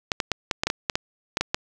clicks, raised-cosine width 0.2 ms, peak -5 dBFS, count 12, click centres 0.118 / 0.202 / 0.317 / 0.512 / 0.635 / 0.67 / 0.701 / 0.898 / 0.955 / 1.371 / 1.41 / 1.545 s, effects none

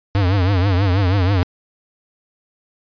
square tone with vibrato, 94.9 Hz, F#2, 44 cents sharp, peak -14 dBFS, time 0.15-1.43 s, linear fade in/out 0 ms, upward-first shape triangle, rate 6.2 Hz, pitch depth 160 cents each way, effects resampled to 11025 Hz

